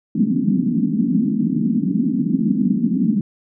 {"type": "band-pass noise", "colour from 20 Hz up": "pink", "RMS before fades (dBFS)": -18, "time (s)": [0.15, 3.21], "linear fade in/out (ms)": 5, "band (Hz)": [180, 270], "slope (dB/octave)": 48, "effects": []}